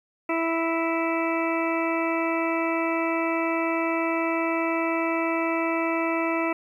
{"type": "harmonic tone", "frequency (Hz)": 329.6, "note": "E4", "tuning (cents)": 0, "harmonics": [1, 2, 3, 4, 6, 7, 8], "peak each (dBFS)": [-26, -29, -31, -32, -34, -34, -35], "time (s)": [0.29, 6.53], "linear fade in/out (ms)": 5, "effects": ["10-bit"]}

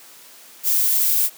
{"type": "noise", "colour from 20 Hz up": "violet", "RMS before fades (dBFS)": -18, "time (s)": [0.63, 1.3], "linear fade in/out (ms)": 50, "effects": ["white hiss -45 dBFS RMS until 1.37 s", "high-pass 200 Hz 12 dB/octave"]}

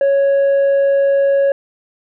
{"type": "tone with tanh clipping", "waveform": "sine", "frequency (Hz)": 554.4, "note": "C#5", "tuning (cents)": 0, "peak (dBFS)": -11, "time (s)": [0.01, 1.52], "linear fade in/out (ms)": 2, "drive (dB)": 3, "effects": []}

